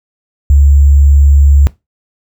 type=tone with sample-and-hold; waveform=sine; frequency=70.7 Hz; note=C#2; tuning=35 cents sharp; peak=-3 dBFS; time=0.5-1.67 s; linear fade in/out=0 ms; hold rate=7350 Hz; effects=noise-tail reverb RT60 0.2 s tail -19 dB re dry